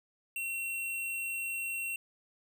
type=tone with sample-and-hold; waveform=sine; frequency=2725 Hz; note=F7; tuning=43 cents flat; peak=-33 dBFS; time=0.36-1.96 s; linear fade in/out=2 ms; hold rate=11025 Hz; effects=none